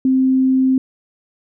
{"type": "tone", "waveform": "sine", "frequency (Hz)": 261.6, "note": "C4", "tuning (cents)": 0, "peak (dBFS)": -11, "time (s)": [0.05, 0.78], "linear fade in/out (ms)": 2, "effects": []}